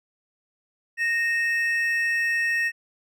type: tone pair together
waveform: triangle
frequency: 1855.3 / 2622 Hz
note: A#6 / E7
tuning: -9 / -10 cents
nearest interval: tritone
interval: 599 cents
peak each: -20 / -28 dBFS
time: 0.97-2.72 s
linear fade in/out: 50 ms
effects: none